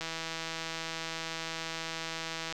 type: click train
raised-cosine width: 0.2 ms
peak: -19 dBFS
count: 411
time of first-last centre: 0.01-2.525 s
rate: 163 Hz
effects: none